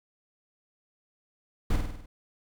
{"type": "noise with echo", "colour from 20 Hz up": "brown", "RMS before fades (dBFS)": -23, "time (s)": [1.7, 1.76], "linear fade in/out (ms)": 5, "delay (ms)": 50, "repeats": 6, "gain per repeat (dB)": -4, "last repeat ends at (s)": 2.06, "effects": []}